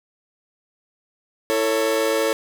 40% pulse chord, A major, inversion second, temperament equal with one note detuned, 329.6 / 446.4 / 554.4 Hz, E4 / A4 / C#5, 0 / +25 / 0 cents, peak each -26 / -21 / -21 dBFS, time 1.5-2.33 s, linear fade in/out 0 ms, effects none

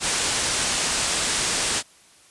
white low-pass noise, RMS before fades -24 dBFS, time 0-1.83 s, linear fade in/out 50 ms, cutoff 9500 Hz, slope 48 dB/octave, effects white hiss -53 dBFS RMS until 2.3 s + resampled to 24000 Hz

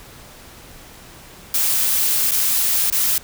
blue noise with dropouts, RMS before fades -18 dBFS, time 1.54-3.18 s, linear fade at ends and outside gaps 2 ms, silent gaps 2.311-2.317 / 2.901-2.924 s, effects pink hiss -42 dBFS RMS until 3.23 s

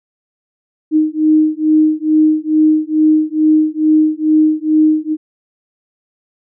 sine beating tone pair, 308.9 / 311.2 Hz, D#4 / D#4, -12 / 0 cents, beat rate 2.3 Hz, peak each -12 dBFS, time 0.91-5.17 s, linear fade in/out 50 ms, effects none

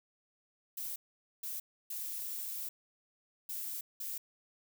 violet noise bursts at uneven times, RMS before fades -40 dBFS, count 5, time 0.77-0.96 / 1.43-1.6 / 1.9-2.69 / 3.49-3.81 / 4-4.18 s, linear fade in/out 5 ms, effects none

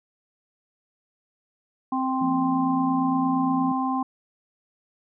harmonic tone, 261.6 Hz, C4, in tune, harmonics 1 / 3 / 4, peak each -25 / -28 / -28 dBFS, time 1.92-4.03 s, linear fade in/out 5 ms
sine chord, F suspended fourth, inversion none, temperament equal with one note detuned, 172.51 / 233.1 / 261.6 Hz, F3 / Bb3 / C4, -21 / 0 / 0 cents, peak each -32 / -34 / -29 dBFS, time 2.21-3.72 s, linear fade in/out 5 ms
effects none

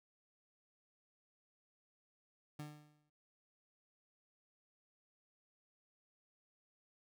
30% pulse tone with exponential decay, 149.6 Hz, D3, 32 cents sharp, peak -40 dBFS, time 2.59-3.1 s, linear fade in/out 5 ms, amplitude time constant 110 ms, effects none

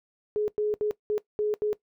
sine tone bursts at uneven times, 421.5 Hz, G#4, 26 cents sharp, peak -23 dBFS, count 6, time 0.36-0.48 / 0.58-0.74 / 0.81-0.91 / 1.1-1.18 / 1.39-1.54 / 1.62-1.73 s, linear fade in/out 0 ms, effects noise-tail reverb RT60 0.1 s tail -19 dB re dry

